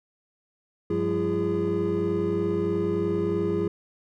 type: tone cluster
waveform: triangle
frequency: 98.5 / 178.3 / 201.4 / 339.9 / 410.5 Hz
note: G2 / F3 / G3 / F4 / G#4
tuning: +9 / +36 / +47 / -47 / -20 cents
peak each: -31 / -28 / -33 / -25 / -24 dBFS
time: 0.9-3.68 s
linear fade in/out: 5 ms
effects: tanh soft clip ceiling -14 dBFS